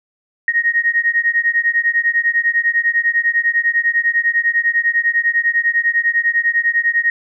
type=beating tone pair; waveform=sine; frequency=1864.7 / 1874.7 Hz; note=A#6 / A#6; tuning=0 / +9 cents; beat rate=10 Hz; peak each=-16 / -16 dBFS; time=0.48-7.1 s; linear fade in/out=2 ms; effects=none